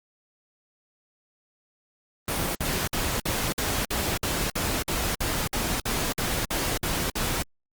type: noise bursts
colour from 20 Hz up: pink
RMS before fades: -27 dBFS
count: 16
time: 2.28-7.425 s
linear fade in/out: 2 ms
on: 270 ms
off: 55 ms
effects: Opus 32 kbps